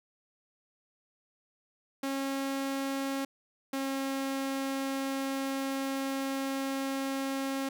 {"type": "tone pair in turn", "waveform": "sawtooth", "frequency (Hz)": [272.5, 270.8], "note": ["C#4", "C#4"], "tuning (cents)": [-29, -40], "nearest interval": "unison", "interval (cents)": 11, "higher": "first", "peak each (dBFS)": -27, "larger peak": "neither", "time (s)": [[2.03, 3.25], [3.73, 7.69]], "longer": "second", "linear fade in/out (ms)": 5, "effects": []}